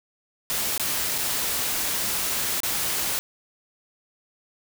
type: noise with dropouts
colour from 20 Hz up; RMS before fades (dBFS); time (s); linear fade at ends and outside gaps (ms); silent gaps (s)
white; -26; 0.5-3.19; 0; 0.778-0.797 / 1.18-1.184 / 2.603-2.633
effects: none